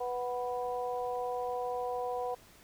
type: harmonic tone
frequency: 246.9 Hz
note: B3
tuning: in tune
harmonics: 2 / 3 / 4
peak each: -35 / -36 / -41 dBFS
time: 0-2.35 s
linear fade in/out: 10 ms
effects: pink hiss -58 dBFS RMS until 2.63 s